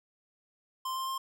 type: tone with pitch steps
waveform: square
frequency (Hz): 1044 / 1051.9 / 1059.8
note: C6 / C6 / C6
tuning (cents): -4 / +9 / +22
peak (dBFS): -33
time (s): 0.85-1.18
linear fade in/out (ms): 5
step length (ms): 110
effects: none